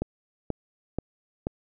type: click train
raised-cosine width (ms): 2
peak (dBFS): -14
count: 4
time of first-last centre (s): 0.02-1.469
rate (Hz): 2.07
effects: none